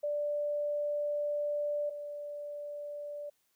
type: tone pair in turn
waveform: sine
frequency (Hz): 587.3 / 584.8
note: D5 / D5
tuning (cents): 0 / -7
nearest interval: unison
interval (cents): 7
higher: first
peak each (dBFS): -30 / -38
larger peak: first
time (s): 0.03-1.9 / 1.9-3.3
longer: first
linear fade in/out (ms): 10
effects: white hiss -75 dBFS RMS until 3.55 s